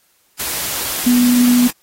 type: tone in noise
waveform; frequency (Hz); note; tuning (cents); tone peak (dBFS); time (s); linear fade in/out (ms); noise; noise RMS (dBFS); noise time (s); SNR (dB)
sine; 245.1; B3; -13; -9; 1.06-1.68; 10; white; -22; 0.39-1.71; +10
effects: white hiss -58 dBFS RMS until 1.82 s + AAC 48 kbps